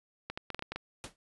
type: clicks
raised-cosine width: 0.3 ms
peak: -21 dBFS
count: 8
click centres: 0.3 / 0.375 / 0.503 / 0.546 / 0.593 / 0.624 / 0.72 / 0.76 s
type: noise with exponential decay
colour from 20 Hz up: pink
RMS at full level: -38 dBFS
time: 1.04-1.16 s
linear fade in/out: 0 ms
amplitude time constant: 24 ms
effects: resampled to 24000 Hz